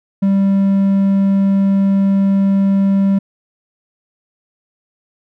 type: tone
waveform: triangle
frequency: 196 Hz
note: G3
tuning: in tune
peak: -8 dBFS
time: 0.22-3.19 s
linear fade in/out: 10 ms
effects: none